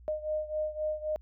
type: beating tone pair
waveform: sine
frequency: 613 / 616.8 Hz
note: D#5 / D#5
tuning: -26 / -15 cents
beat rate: 3.8 Hz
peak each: -32 / -35 dBFS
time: 0.08-1.16 s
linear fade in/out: 0 ms
effects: added 60 Hz sine -50 dBFS peak until 1.21 s